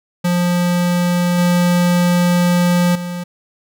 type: tone with level steps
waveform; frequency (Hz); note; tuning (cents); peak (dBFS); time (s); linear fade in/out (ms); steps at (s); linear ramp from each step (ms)
square; 176.2; F3; +16; -14 / -12 / -23; 0.24-3.24; 10; 1.38 / 2.95; 5
effects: none